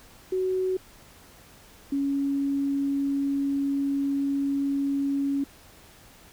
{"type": "tone pair in turn", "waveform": "sine", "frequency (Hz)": [373.2, 278.5], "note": ["F#4", "C#4"], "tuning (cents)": [15, 8], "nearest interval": "perfect fourth", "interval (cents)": 507, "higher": "first", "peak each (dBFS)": -23, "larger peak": "neither", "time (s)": [[0.32, 0.77], [1.92, 5.44]], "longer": "second", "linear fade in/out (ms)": 5, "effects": ["pink hiss -52 dBFS RMS until 6.32 s"]}